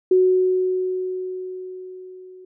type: tone with level ramp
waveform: sine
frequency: 370 Hz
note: F#4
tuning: in tune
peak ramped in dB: -11 to -40 dBFS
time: 0.11-2.45 s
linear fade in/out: 5 ms
effects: none